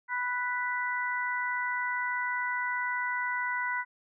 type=harmonic tone; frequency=494.1 Hz; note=B4; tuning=1 cent sharp; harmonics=2 / 3 / 4; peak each=-33 / -33 / -33 dBFS; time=0.08-3.85 s; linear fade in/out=50 ms; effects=none